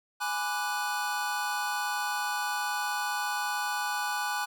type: chord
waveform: square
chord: G# half-diminished seventh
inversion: none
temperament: equal with one note detuned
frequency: 830.6 / 991.8 / 1174.7 / 1480 Hz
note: G#5 / B5 / D6 / F#6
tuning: 0 / +7 / 0 / 0 cents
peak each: -34 / -38 / -38 / -34 dBFS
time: 0.2-4.46 s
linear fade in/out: 20 ms
effects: none